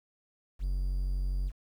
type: tone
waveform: triangle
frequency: 46.25 Hz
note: F#1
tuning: in tune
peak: -26 dBFS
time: 0.59-1.52 s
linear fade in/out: 50 ms
effects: 10-bit